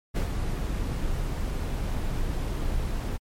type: noise with ADSR envelope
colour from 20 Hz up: brown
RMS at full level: -23 dBFS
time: 0.14-3.18 s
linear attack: 26 ms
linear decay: 110 ms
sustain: -5 dB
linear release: 23 ms
effects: MP3 64 kbps